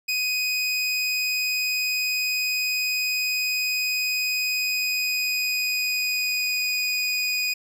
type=tone with pitch glide; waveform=25% pulse; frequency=2500 to 2480 Hz; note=D#7 to D#7; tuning=+8 to -6 cents; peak=-19 dBFS; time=0.08-7.54 s; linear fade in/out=10 ms; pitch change=-14 cents; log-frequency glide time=4.57-6.75 s; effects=none

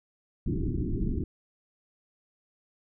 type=low-pass noise; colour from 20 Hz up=pink; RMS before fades=-29 dBFS; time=0.46-1.24 s; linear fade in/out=5 ms; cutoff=390 Hz; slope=96 dB/octave; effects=none

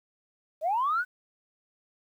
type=linear sweep; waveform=sine; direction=up; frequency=589 to 1526 Hz; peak=-23 dBFS; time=0.61-1.05 s; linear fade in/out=50 ms; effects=tanh soft clip ceiling -19 dBFS + 10-bit

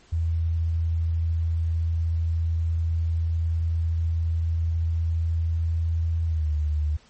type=tone with pitch glide; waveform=sine; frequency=82.41 to 75.57 Hz; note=E2 to D#2; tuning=0 to -50 cents; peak=-21 dBFS; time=0.12-6.97 s; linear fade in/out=10 ms; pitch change=-150 cents; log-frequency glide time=6.26-6.51 s; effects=pink hiss -56 dBFS RMS until 7.09 s + MP3 32 kbps

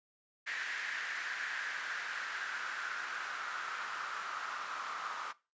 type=noise with band-pass filter sweep; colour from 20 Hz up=white; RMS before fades=-40 dBFS; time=0.46-5.33 s; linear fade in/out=20 ms; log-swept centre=1800 to 1200 Hz; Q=4.7; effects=noise-tail reverb RT60 0.3 s tail -20 dB re dry + resampled to 16000 Hz

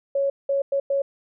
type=tone bursts at uneven times; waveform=sine; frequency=554.4 Hz; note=C#5; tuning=in tune; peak=-19 dBFS; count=4; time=0.15-0.3 / 0.49-0.62 / 0.72-0.8 / 0.9-1.02 s; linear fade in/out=5 ms; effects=none

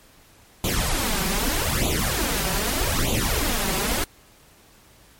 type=noise with flanger; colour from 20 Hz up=pink; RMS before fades=-23 dBFS; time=0.64-4.04 s; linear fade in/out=2 ms; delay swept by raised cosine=0.28 to 5.28 ms; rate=0.81 Hz; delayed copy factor=+0.85; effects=pink hiss -53 dBFS RMS until 5.19 s + MP3 64 kbps

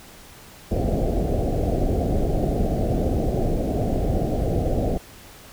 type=low-pass noise; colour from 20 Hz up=pink; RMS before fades=-22 dBFS; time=0.71-4.98 s; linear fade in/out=10 ms; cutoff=750 Hz; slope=96 dB/octave; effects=pink hiss -45 dBFS RMS until 5.52 s

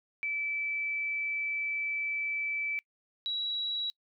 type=tone pair in turn; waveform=sine; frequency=2314 / 3892 Hz; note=D7 / B7; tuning=-26 / -26 cents; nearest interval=major sixth; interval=900 cents; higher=second; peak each=-30 / -30 dBFS; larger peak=neither; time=0.23-2.79 / 3.26-3.9 s; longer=first; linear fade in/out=0 ms; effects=noise-tail reverb RT60 0.1 s tail -25 dB re dry

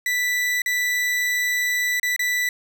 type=tone with dropouts; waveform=40% pulse; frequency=1975.5 Hz; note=B6; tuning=in tune; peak=-19 dBFS; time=0.06-2.49 s; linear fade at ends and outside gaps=2 ms; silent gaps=0.619-0.66 / 1.998-2.03 / 2.163-2.193 s; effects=none

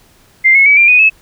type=tone with pitch steps; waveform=sine; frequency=2093 / 2184 / 2280 / 2379 / 2483 / 2592 Hz; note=C7 / C#7 / C#7 / D7 / D#7 / E7; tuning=0 / -26 / +48 / +22 / -4 / -30 cents; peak=-4 dBFS; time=0.44-1.1 s; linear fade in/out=20 ms; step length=110 ms; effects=pink hiss -48 dBFS RMS until 1.21 s

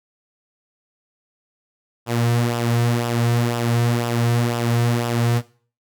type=tone with flanger; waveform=sawtooth; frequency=118.5 Hz; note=A#2; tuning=29 cents sharp; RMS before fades=-20 dBFS; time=2.06-5.42 s; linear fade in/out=50 ms; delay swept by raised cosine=0.46 to 3.66 ms; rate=2 Hz; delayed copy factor=-0.55; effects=noise-tail reverb RT60 0.4 s tail -17 dB re dry

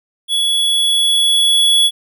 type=tone with level ramp; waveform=square; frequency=3381 Hz; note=G#7; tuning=30 cents sharp; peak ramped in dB=-14 to -9 dBFS; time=0.28-1.91 s; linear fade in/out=50 ms; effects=none

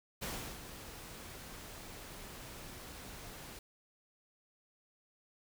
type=noise with ADSR envelope; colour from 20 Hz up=pink; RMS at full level=-39 dBFS; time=0.21-3.59 s; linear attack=20 ms; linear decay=350 ms; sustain=-10 dB; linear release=3 ms; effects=none

